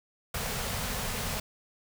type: band-stop noise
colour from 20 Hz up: pink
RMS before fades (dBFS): -33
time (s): 0.34-1.4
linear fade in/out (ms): 5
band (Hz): 250 to 390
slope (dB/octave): 96
effects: none